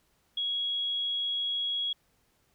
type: tone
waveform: sine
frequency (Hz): 3322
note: G#7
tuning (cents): 0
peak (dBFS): -28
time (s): 0.37-1.93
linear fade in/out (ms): 5
effects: pink hiss -70 dBFS RMS until 2.54 s